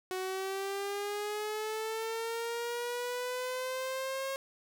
sawtooth linear sweep, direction up, 370 to 542 Hz, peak -30 dBFS, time 0.11-4.36 s, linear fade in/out 0 ms, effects none

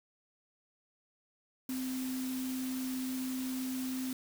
sine tone in noise, 258.4 Hz, C4, 21 cents flat, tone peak -34 dBFS, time 1.69-4.13 s, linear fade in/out 2 ms, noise white, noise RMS -45 dBFS, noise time 1.69-4.13 s, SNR +8 dB, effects none

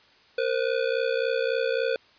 square ring-modulated tone, 493.9 Hz, B4, in tune, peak -21 dBFS, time 0.38-1.96 s, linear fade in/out 2 ms, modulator 31.8 Hz, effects white hiss -57 dBFS RMS until 2.18 s + resampled to 11025 Hz

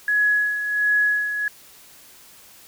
sine tone with tremolo, 1682 Hz, G#6, 22 cents sharp, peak -15 dBFS, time 0.08-1.48 s, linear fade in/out 2 ms, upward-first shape sine, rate 1.4 Hz, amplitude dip 60%, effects white hiss -48 dBFS RMS until 2.67 s

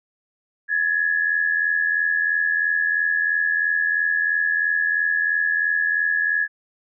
sine tone pair together, 1677 / 1760 Hz, G#6 / A6, +16 / 0 cents, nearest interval minor second, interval 84 cents, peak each -19 / -24 dBFS, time 0.68-6.48 s, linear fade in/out 50 ms, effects none

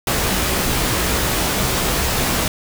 pink noise with comb filter, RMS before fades -19 dBFS, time 0.07-2.48 s, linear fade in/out 2 ms, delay 16 ms, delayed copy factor +0.5, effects none

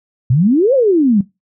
sine exponential two-way sweep, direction up then down, 116.1 to 568 to 188.1 Hz, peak -8 dBFS, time 0.3-1.21 s, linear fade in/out 5 ms, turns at 0.74 s, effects noise-tail reverb RT60 0.2 s tail -18 dB re dry

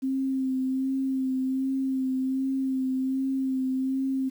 sine tone with vibrato, 263.8 Hz, C4, 14 cents sharp, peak -24 dBFS, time 0.02-4.3 s, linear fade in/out 20 ms, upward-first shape sine, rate 1.3 Hz, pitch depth 23 cents each way, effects 9-bit

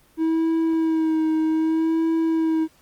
triangle tone with vibrato, 320.9 Hz, E4, 46 cents flat, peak -16 dBFS, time 0.17-2.68 s, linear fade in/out 50 ms, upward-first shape sine, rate 0.64 Hz, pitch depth 28 cents each way, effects pink hiss -57 dBFS RMS until 2.81 s + Opus 24 kbps

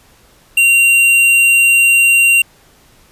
triangle tone with hard clipping, 2760 Hz, F7, 21 cents flat, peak -8 dBFS, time 0.57-2.42 s, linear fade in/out 5 ms, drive 17 dB, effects pink hiss -48 dBFS RMS until 3.11 s + resampled to 32000 Hz

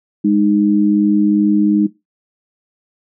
sine tone pair together, 205.8 / 308.4 Hz, G#3 / D#4, -16 / -15 cents, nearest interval perfect fifth, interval 701 cents, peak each -13 dBFS, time 0.24-1.87 s, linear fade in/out 10 ms, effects noise-tail reverb RT60 0.2 s tail -18 dB re dry

